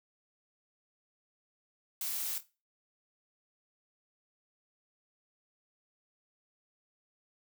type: noise with echo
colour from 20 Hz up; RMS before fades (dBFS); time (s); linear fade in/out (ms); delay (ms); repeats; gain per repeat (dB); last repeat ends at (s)
blue; -36; 2.01-2.38; 2; 25; 3; -12; 2.455
effects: noise-tail reverb RT60 0.3 s tail -18 dB re dry